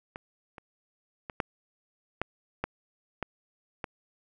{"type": "clicks", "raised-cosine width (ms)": 0.5, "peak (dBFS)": [-23, -29, -22, -12, -13, -14, -16, -18], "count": 8, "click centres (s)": [0.159, 0.582, 1.298, 1.402, 2.216, 2.64, 3.227, 3.842], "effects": []}